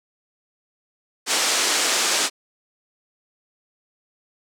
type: band-pass noise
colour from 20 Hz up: white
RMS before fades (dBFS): -21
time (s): 1.26-2.3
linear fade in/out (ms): 50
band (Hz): 270 to 8100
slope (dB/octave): 24
effects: none